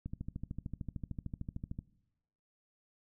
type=click train; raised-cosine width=5 ms; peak=-27 dBFS; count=24; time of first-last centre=0.06-1.789 s; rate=13.3 Hz; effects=noise-tail reverb RT60 0.9 s tail -21 dB re dry